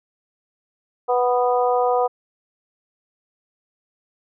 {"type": "harmonic tone", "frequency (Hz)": 246.9, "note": "B3", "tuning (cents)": 0, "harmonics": [2, 3, 4, 5], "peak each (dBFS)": [-19, -20, -25, -28], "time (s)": [1.08, 2.08], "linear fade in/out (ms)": 20, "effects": []}